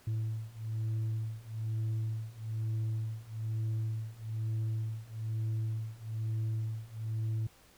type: beating tone pair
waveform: sine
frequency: 110 / 111.1 Hz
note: A2 / A2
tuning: 0 / +17 cents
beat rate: 1.1 Hz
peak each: -34 / -33 dBFS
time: 0.07-7.47 s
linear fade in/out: 5 ms
effects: tanh soft clip ceiling -29 dBFS + pink hiss -61 dBFS RMS until 7.77 s